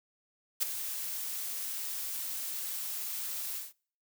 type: noise with ADSR envelope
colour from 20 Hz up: blue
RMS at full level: -26 dBFS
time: 0.6-3.73 s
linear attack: 25 ms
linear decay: 10 ms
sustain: -11 dB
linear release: 180 ms
effects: noise-tail reverb RT60 0.5 s tail -26 dB re dry